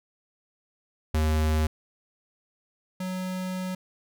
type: tone pair in turn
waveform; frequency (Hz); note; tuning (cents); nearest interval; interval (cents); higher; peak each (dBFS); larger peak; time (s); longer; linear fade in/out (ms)
square; 77.78 / 184.99; D#2 / F#3; 0 / 0; octave + minor third; 1500; second; -22 / -30; first; 1.14-1.67 / 3-3.75; second; 5
effects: none